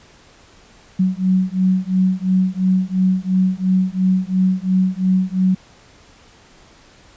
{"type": "beating tone pair", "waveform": "sine", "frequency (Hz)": [185, 187.9], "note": ["F#3", "F#3"], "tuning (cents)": [0, 27], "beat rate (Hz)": 2.9, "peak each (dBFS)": -17, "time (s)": [0.99, 5.55], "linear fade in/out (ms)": 10, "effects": ["pink hiss -48 dBFS RMS until 7.16 s", "resampled to 16000 Hz"]}